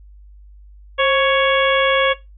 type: harmonic tone with a mistuned harmonic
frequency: 556 Hz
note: C#5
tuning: 5 cents sharp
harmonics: 1 / 2 / 3 / 4 / 5 / 6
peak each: -16 / -19 / -21 / -22 / -23 / -24 dBFS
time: 0.98-2.14 s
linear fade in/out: 20 ms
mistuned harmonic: 1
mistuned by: -68 cents
effects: noise-tail reverb RT60 0.2 s tail -18 dB re dry + added 50 Hz sine -40 dBFS peak until 2.37 s